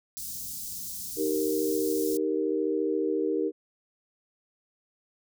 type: band-stop noise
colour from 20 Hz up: white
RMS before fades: -37 dBFS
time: 0.17-2.17 s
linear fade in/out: 0 ms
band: 230 to 4900 Hz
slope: 24 dB/octave
type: chord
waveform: sine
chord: Eb major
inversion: none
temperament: equal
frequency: 311.1 / 392 / 466.2 Hz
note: Eb4 / G4 / Bb4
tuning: 0 / 0 / 0 cents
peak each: -29 dBFS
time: 1.16-3.52 s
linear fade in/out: 50 ms
effects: none